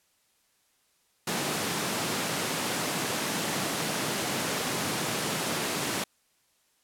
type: high-pass noise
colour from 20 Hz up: pink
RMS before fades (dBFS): -30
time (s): 1.27-6.04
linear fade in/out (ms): 5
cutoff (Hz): 140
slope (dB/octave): 24
effects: white hiss -69 dBFS RMS until 6.83 s + low-pass 12000 Hz 12 dB/octave